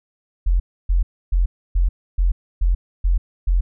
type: tone bursts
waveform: sine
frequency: 43.65 Hz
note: F1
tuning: in tune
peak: -13 dBFS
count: 8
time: 0.46-3.61 s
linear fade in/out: 10 ms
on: 140 ms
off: 290 ms
effects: none